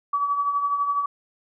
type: tone with tremolo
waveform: sine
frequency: 1143 Hz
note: D6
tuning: 47 cents flat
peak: -18 dBFS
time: 0.13-1.06 s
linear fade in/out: 5 ms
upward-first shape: triangle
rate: 12 Hz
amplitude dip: 60%
effects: none